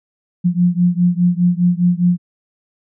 sine beating tone pair, 174.61 / 179.51 Hz, F3 / F3, 0 / +48 cents, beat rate 4.9 Hz, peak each -14 / -15 dBFS, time 0.44-2.18 s, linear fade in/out 20 ms, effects none

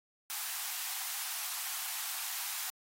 white high-pass noise, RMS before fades -38 dBFS, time 0.3-2.7 s, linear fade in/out 0 ms, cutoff 700 Hz, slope 96 dB/octave, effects AAC 48 kbps

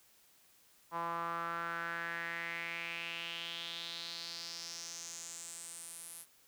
sawtooth tone with band-pass filter sweep, 168.6 Hz, E3, 39 cents sharp, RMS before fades -42 dBFS, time 0.91-6.26 s, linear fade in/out 50 ms, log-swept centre 1000 to 11000 Hz, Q 4.4, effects white hiss -66 dBFS RMS until 6.47 s

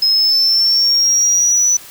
sine exponential sweep, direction up, 5120 to 5970 Hz, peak -8 dBFS, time 0.02-1.77 s, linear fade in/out 5 ms, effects tanh soft clip ceiling -8 dBFS + white hiss -37 dBFS RMS until 1.9 s

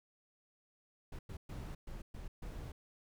brown noise bursts at uneven times, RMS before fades -45 dBFS, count 6, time 1.12-1.19 / 1.29-1.37 / 1.49-1.75 / 1.87-2.02 / 2.14-2.28 / 2.42-2.72 s, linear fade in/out 5 ms, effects none

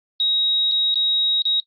sine tone with dropouts, 3800 Hz, A#7, 33 cents sharp, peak -17 dBFS, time 0.2-1.6 s, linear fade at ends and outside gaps 1 ms, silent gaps 0.714-0.719 / 0.943-0.956 / 1.42-1.453 s, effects noise-tail reverb RT60 0.1 s tail -18 dB re dry + Opus 48 kbps

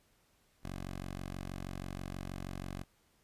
10% pulse tone, 46.25 Hz, F#1, in tune, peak -32 dBFS, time 0.63-2.84 s, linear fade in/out 20 ms, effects pink hiss -71 dBFS RMS until 3.23 s + resampled to 32000 Hz

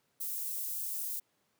white high-pass noise, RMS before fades -37 dBFS, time 0.2-1.2 s, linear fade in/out 10 ms, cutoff 11000 Hz, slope 12 dB/octave, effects pink hiss -75 dBFS RMS until 1.59 s + high-pass 150 Hz 12 dB/octave

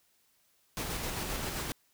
pink noise with tremolo, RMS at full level -35 dBFS, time 0.77-1.72 s, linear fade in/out 0 ms, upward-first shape square, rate 7.6 Hz, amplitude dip 25%, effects white hiss -70 dBFS RMS until 1.93 s

